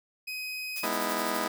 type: tone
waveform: 30% pulse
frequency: 2516 Hz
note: D#7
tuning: 19 cents sharp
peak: -31 dBFS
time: 0.27-0.86 s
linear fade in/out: 10 ms
type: noise with tremolo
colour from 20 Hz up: blue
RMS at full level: -36 dBFS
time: 0.76-1.44 s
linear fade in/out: 0 ms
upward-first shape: triangle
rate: 12 Hz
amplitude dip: 80%
type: chord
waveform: 10% pulse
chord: E major seventh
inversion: first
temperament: just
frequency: 206 / 247.2 / 309 / 329.6 Hz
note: G#3 / B3 / D#4 / E4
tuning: -14 / +2 / -12 / 0 cents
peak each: -27 / -26 / -29 / -26 dBFS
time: 0.83-1.48 s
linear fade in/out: 5 ms
effects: none